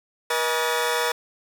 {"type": "tone cluster", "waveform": "20% pulse", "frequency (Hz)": [480.9, 630, 833, 1148, 1763], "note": ["B4", "D#5", "G#5", "D6", "A6"], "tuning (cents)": [-46, 21, 5, -40, 3], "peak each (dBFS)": [-19, -25, -27, -27, -25], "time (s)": [0.3, 1.12], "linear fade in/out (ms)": 5, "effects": []}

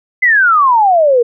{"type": "exponential sweep", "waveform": "sine", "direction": "down", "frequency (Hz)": [2070, 459.9], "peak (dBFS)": -6, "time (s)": [0.22, 1.23], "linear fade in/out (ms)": 10, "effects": []}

